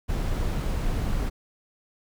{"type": "noise", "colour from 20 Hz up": "brown", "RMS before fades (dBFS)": -26, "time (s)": [0.08, 1.3], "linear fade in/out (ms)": 20, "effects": []}